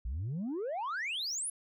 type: exponential sweep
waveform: sine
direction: up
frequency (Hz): 52.4 to 10970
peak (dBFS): -31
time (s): 0.05-1.5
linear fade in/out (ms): 5
effects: tanh soft clip ceiling -32 dBFS